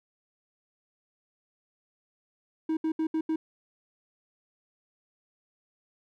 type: tone bursts at uneven times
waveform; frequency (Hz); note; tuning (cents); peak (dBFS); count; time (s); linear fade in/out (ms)
triangle; 317.9; D#4; +37; -23; 5; 2.69-2.77 / 2.84-2.92 / 2.99-3.07 / 3.14-3.21 / 3.29-3.36; 5
effects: none